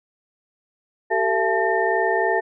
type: tone cluster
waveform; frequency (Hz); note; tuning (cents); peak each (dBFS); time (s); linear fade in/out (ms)
sine; 387.1 / 450.4 / 675 / 867 / 1812; G4 / A4 / E5 / A5 / A#6; -22 / +40 / +41 / -26 / -50; -24; 1.1-2.41; 20
effects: none